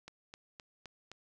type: click train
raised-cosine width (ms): 0.2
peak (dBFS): -30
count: 5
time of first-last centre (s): 0.08-1.116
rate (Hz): 3.86
effects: none